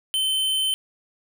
square tone, 3076 Hz, G7, 33 cents flat, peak -21 dBFS, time 0.14-0.74 s, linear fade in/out 0 ms, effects 10-bit

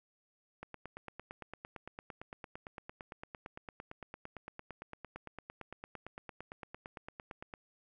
click train, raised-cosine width 0.5 ms, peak -29 dBFS, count 62, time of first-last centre 0.63-7.538 s, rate 8.83 Hz, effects none

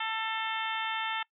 harmonic tone with a mistuned harmonic, 444.7 Hz, A4, 18 cents sharp, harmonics 2 / 3 / 4 / 5 / 6 / 7 / 8, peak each -35 / -37 / -38 / -39 / -40 / -40 / -41 dBFS, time 0-1.23 s, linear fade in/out 5 ms, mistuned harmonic 5, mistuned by -43 cents, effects noise-tail reverb RT60 0.1 s tail -23 dB re dry

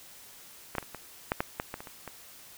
clicks, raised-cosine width 0.5 ms, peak -19 / -13 / -29 / -24 / -11 / -12 / -15 / -20 / -26 / -28 / -24 dBFS, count 11, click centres 0.752 / 0.783 / 0.827 / 0.947 / 1.319 / 1.405 / 1.599 / 1.741 / 1.805 / 1.872 / 2.077 s, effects white hiss -51 dBFS RMS until 2.57 s

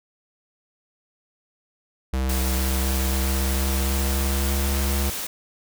square tone with pitch glide, 65.3 to 69.18 Hz, C2 to C#2, -3 to -3 cents, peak -22 dBFS, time 2.13-5.1 s, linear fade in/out 5 ms, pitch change +100 cents, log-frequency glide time 2.3-4.86 s
white noise, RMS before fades -30 dBFS, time 2.29-5.27 s, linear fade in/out 5 ms
effects none

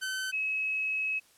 sawtooth / sine tone pair in turn, 1528 / 2568 Hz, G6 / E7, -45 / -46 cents, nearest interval major sixth, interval 899 cents, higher second, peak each -28 dBFS, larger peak neither, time 0.01-0.32 / 0.32-1.2 s, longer second, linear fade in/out 20 ms, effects white hiss -62 dBFS RMS until 1.37 s + low-pass 12000 Hz 12 dB/octave

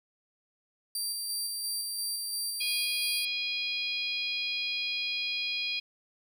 20% pulse tone with tremolo, 4699 Hz, D8, in tune, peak -25 dBFS, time 0.95-3.25 s, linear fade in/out 2 ms, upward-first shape square, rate 2.9 Hz, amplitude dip 25%
harmonic tone, 820 Hz, G#5, 22 cents flat, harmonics 3 / 4 / 5 / 6, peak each -33 / -35 / -37 / -39 dBFS, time 2.6-5.8 s, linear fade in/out 10 ms
effects 10-bit

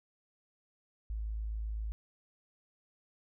sine tone, 53.9 Hz, A1, 35 cents flat, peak -34 dBFS, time 1.1-1.92 s, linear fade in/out 0 ms, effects none

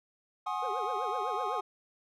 triangle chord, Ab dominant seventh, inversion third, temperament equal with one note detuned, 740 / 830.6 / 1073.4 / 1244.5 Hz, Gb5 / Ab5 / C6 / Eb6, 0 / 0 / +44 / 0 cents, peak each -35 dBFS, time 0.46-1.61 s, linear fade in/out 10 ms
triangle tone with vibrato, 454.1 Hz, A#4, 45 cents flat, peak -35 dBFS, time 0.62-1.61 s, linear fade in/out 10 ms, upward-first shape triangle, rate 7.9 Hz, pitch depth 300 cents each way
effects none

